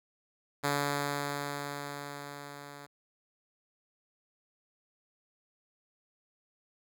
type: tone with level ramp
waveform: 5% pulse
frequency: 143.3 Hz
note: D3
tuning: 42 cents flat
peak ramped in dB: -16 to -35 dBFS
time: 0.63-2.87 s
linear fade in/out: 20 ms
effects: none